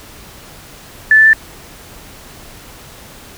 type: tone with pitch steps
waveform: sine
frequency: 1748 / 1758.1 / 1768.3 Hz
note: A6 / A6 / A6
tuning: -12 / -2 / +8 cents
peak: -4 dBFS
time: 1.11-1.332 s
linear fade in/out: 2 ms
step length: 74 ms
effects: pink hiss -37 dBFS RMS until 3.37 s